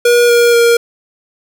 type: tone with pitch steps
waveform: square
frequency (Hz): 480 / 474.8 / 469.6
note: B4 / A#4 / A#4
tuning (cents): -49 / +32 / +13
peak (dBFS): -7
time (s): 0.05-0.77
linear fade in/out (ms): 5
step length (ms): 240
effects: none